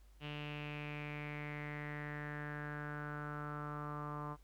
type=tone with low-pass filter sweep; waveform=sawtooth; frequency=148 Hz; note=D3; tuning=14 cents sharp; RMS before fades=-44 dBFS; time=0.2-4.37 s; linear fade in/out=50 ms; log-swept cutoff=2900 to 1100 Hz; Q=5.9; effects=added 50 Hz sine -59 dBFS peak until 4.43 s + pink hiss -73 dBFS RMS until 4.43 s